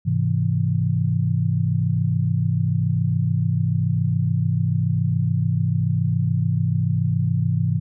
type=chord; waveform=sine; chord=Ab augmented; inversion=none; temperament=equal; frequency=103.83 / 130.81 / 164.81 Hz; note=Ab2 / C3 / E3; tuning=0 / 0 / 0 cents; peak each=-22 dBFS; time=0.05-7.8 s; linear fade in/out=20 ms; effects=none